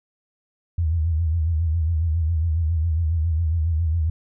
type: tone with vibrato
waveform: sine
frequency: 81.3 Hz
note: E2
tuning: 23 cents flat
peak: -18 dBFS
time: 0.78-4.1 s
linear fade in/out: 5 ms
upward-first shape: sine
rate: 7.3 Hz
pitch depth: 99 cents each way
effects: none